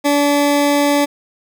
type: tone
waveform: 20% pulse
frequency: 287.9 Hz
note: D4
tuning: 34 cents flat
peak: -7 dBFS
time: 0.04-1.06 s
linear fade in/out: 20 ms
effects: none